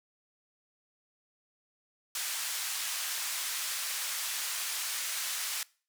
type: band-pass noise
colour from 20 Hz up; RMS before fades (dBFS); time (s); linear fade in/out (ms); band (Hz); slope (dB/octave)
white; -35; 2.15-5.63; 2; 1200 to 11000; 12
effects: noise-tail reverb RT60 0.4 s tail -23 dB re dry